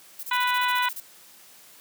violet noise bursts, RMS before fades -35 dBFS, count 12, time 0.19-1.002 s, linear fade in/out 5 ms, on 42 ms, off 28 ms
harmonic tone, 494.9 Hz, B4, 4 cents sharp, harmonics 2 / 3 / 4 / 5 / 6 / 7 / 8, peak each -24 / -28 / -30 / -32 / -34 / -35 / -36 dBFS, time 0.31-0.89 s, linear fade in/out 5 ms
effects white hiss -51 dBFS RMS until 1.8 s + high-pass 150 Hz 12 dB/octave

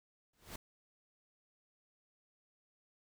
pink noise with exponential growth, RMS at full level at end -42 dBFS, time 0.33-0.56 s, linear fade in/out 5 ms, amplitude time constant 49 ms, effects none

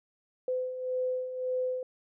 sine beating tone pair, 507 / 508.8 Hz, B4 / C5, +45 / -48 cents, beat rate 1.8 Hz, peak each -37 / -30 dBFS, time 0.48-1.83 s, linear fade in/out 2 ms, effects none

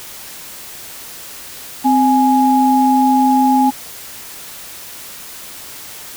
sine tone pair together, 260.4 / 834 Hz, C4 / G#5, -8 / +7 cents, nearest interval octave + minor sixth, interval 2015 cents, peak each -12 dBFS, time 1.84-3.71 s, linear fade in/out 20 ms, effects white hiss -33 dBFS RMS until 6.16 s

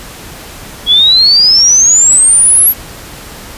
sine exponential sweep, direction up, 3306 to 11830 Hz, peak -3 dBFS, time 0.86-2.74 s, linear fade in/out 50 ms, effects pink hiss -29 dBFS RMS until 3.57 s + resampled to 32000 Hz

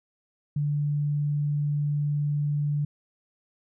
sine tone, 146.5 Hz, D3, 4 cents flat, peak -23 dBFS, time 0.56-2.85 s, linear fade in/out 5 ms, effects none

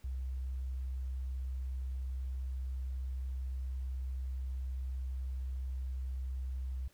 sine tone, 64.7 Hz, C2, 19 cents flat, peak -35 dBFS, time 0.04-6.88 s, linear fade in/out 5 ms, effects pink hiss -67 dBFS RMS until 6.93 s

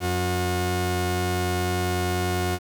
sawtooth tone pair together, 90.2 / 360.8 Hz, F#2 / F#4, -44 / -44 cents, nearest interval 2 octaves, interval 2400 cents, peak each -21 dBFS, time 0-2.59 s, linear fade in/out 50 ms, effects 8-bit

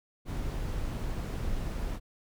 brown noise, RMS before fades -33 dBFS, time 0.25-2 s, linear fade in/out 50 ms, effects none

